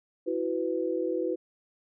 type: chord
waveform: sine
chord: E suspended second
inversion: none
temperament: equal with one note detuned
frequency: 329.6 / 370 / 497.9 Hz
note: E4 / F#4 / B4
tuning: 0 / 0 / +14 cents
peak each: -31 dBFS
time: 0.26-1.36 s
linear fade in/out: 20 ms
effects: none

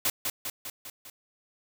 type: noise with echo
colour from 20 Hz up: white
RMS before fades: -26 dBFS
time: 0.05-0.1 s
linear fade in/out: 2 ms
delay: 200 ms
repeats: 5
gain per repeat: -4 dB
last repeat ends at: 1.1 s
effects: none

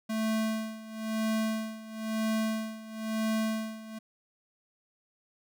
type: tone with tremolo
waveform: square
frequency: 220 Hz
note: A3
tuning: in tune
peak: -27 dBFS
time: 0.09-3.99 s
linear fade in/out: 10 ms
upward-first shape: sine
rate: 1 Hz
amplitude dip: 85%
effects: none

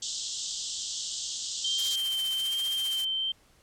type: band-pass noise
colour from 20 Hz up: white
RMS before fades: -35 dBFS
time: 0.02-1.96 s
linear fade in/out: 5 ms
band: 3000 to 7900 Hz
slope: 96 dB/octave
type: tone with vibrato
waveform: sine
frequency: 3136 Hz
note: G7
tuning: in tune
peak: -27 dBFS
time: 1.64-3.32 s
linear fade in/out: 5 ms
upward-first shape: sine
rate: 1.2 Hz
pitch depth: 15 cents each way
type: noise with tremolo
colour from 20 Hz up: blue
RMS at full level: -33 dBFS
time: 1.78-3.05 s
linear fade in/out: 10 ms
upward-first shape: triangle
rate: 15 Hz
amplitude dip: 60%
effects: pink hiss -62 dBFS RMS until 3.62 s + low-pass 12000 Hz 12 dB/octave

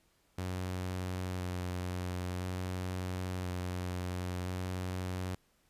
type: tone with vibrato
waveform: sawtooth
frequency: 91 Hz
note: F#2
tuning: 28 cents flat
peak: -31 dBFS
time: 0.38-5.35 s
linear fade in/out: 5 ms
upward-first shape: square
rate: 0.49 Hz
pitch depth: 15 cents each way
effects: pink hiss -71 dBFS RMS until 5.69 s + resampled to 32000 Hz

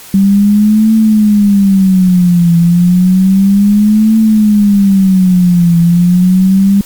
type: tone with vibrato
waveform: sine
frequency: 193.4 Hz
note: G3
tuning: 23 cents flat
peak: -4 dBFS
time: 0.14-6.81 s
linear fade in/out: 2 ms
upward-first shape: triangle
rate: 0.31 Hz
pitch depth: 240 cents each way
effects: white hiss -33 dBFS RMS until 6.85 s + Opus 48 kbps

